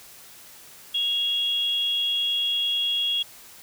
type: tone pair together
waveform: sine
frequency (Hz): 2794 / 3323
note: F7 / G#7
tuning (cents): 0 / 0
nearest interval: minor third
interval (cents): 300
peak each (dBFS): -32 / -22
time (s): 0.94-3.23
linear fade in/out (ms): 10
effects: white hiss -47 dBFS RMS until 3.62 s